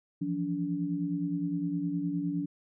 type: tone cluster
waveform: sine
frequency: 166.5 / 176.2 / 287.6 Hz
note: E3 / F3 / D4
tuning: +18 / +16 / -36 cents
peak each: -36 / -34 / -31 dBFS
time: 0.21-2.46 s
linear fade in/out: 10 ms
effects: none